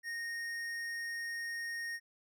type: tone with tanh clipping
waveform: sine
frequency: 1855 Hz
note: A#6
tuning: 9 cents flat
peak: -39 dBFS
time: 0.03-2 s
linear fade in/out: 50 ms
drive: 14 dB
effects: none